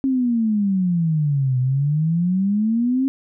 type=exponential two-way sweep; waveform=sine; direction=down then up; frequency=271.9 to 125.3 to 271.9 Hz; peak=-16 dBFS; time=0.04-3.08 s; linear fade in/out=0 ms; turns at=1.59 s; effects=none